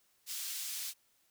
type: high-pass noise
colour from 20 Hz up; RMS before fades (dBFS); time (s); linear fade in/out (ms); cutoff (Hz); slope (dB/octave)
pink; -40; 0.26-0.94; 50; 4000; 12
effects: white hiss -72 dBFS RMS until 1.3 s